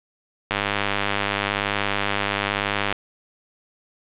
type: click train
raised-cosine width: 0.3 ms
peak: -5 dBFS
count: 245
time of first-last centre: 0.51-2.926 s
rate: 101 Hz
effects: resampled to 8000 Hz + 7-bit